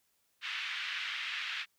white band-pass noise, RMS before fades -38 dBFS, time 0.41-1.66 s, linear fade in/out 50 ms, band 1500 to 3200 Hz, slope 24 dB/octave, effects white hiss -75 dBFS RMS until 1.78 s

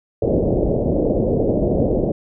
white low-pass noise, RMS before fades -18 dBFS, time 0.22-2.12 s, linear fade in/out 5 ms, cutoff 600 Hz, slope 48 dB/octave, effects none

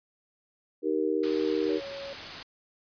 sine chord, Eb major, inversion none, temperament just, 311.1 / 388.9 / 466.7 Hz, Eb4 / G4 / Bb4, 0 / -14 / +2 cents, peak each -29 dBFS, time 0.82-1.81 s, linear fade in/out 50 ms
white noise, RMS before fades -38 dBFS, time 1.23-2.43 s, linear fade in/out 5 ms
sine tone, 555 Hz, C#5, 2 cents sharp, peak -37 dBFS, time 1.69-2.13 s, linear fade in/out 0 ms
effects resampled to 11025 Hz

